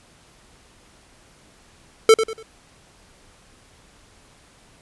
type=tone with echo; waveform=square; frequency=444.2 Hz; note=A4; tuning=16 cents sharp; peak=-8 dBFS; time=2.09-2.14 s; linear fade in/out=2 ms; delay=96 ms; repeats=3; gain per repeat=-10 dB; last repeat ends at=2.428 s; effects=pink hiss -53 dBFS RMS until 4.81 s + resampled to 24000 Hz